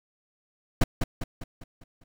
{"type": "noise with echo", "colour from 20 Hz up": "brown", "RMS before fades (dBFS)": -18, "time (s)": [0.81, 0.84], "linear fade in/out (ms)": 5, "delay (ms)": 200, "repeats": 6, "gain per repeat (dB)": -6, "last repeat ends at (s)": 2.04, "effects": []}